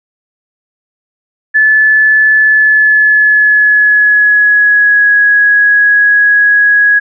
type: tone with pitch glide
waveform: sine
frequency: 1733 to 1666.3 Hz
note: A6 to G#6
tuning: -27 to +5 cents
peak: -4 dBFS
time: 1.54-7 s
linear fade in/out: 20 ms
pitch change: -68 cents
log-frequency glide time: 2.38-5.11 s
effects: none